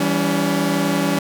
sawtooth chord, C# diminished, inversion first, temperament equal with one note detuned, 164.81 / 196 / 283.2 Hz, E3 / G3 / C#4, 0 / 0 / +37 cents, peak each -19 / -18 / -16 dBFS, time 0-1.19 s, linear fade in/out 5 ms, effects none

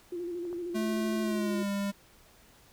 sine tone with vibrato, 348.3 Hz, F4, 5 cents flat, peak -33 dBFS, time 0.12-1.63 s, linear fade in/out 5 ms, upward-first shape square, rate 13 Hz, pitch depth 40 cents each way
clicks, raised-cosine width 1 ms, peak -39 / -33 dBFS, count 2, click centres 0.452 / 0.529 s
square tone with pitch glide, 217.3 to 200.4 Hz, A3 to G3, -21 to +38 cents, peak -30 dBFS, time 0.74-1.92 s, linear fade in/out 20 ms, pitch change -141 cents, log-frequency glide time 1.21-1.69 s
effects pink hiss -59 dBFS RMS until 2.72 s

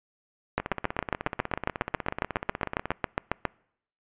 two click trains, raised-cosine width 0.5 ms, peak -15 / -9 dBFS, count 39 / 22, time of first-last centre 0.6-2.917 / 0.58-3.453 s, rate 16.4 / 7.31 Hz, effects noise-tail reverb RT60 0.7 s tail -26 dB re dry + resampled to 8000 Hz

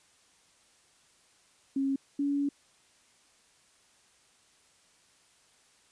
sine tone pair in turn, 272.3 / 283.5 Hz, C#4 / C#4, -31 / +39 cents, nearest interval minor second, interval 70 cents, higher second, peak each -26 dBFS, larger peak neither, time 1.76-1.96 / 2.19-2.49 s, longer second, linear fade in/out 5 ms, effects white hiss -64 dBFS RMS until 5.91 s + resampled to 22050 Hz

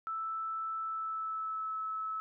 sine tone with pitch glide, 1318.5 to 1300.3 Hz, E6 to E6, 0 to -24 cents, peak -34 dBFS, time 0.07-2.2 s, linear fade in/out 0 ms, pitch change -24 cents, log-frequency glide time 0.81-1.76 s, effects none

